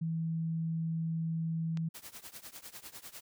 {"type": "tone", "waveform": "sine", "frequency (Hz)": 163.2, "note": "E3", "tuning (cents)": -17, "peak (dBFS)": -31, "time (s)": [0.01, 1.89], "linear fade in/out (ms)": 10}
{"type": "click", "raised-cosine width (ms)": 0.2, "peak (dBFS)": -29, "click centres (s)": 1.773}
{"type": "noise with tremolo", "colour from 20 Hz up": "white", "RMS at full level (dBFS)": -45, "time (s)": [1.94, 3.21], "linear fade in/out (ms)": 10, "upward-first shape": "triangle", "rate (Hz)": 10, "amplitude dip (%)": 95}
{"effects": []}